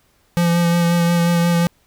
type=tone with vibrato; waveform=square; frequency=171.4 Hz; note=F3; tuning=32 cents flat; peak=-14 dBFS; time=0.37-1.67 s; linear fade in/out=0 ms; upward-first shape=sine; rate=5.6 Hz; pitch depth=17 cents each way; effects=pink hiss -59 dBFS RMS until 1.86 s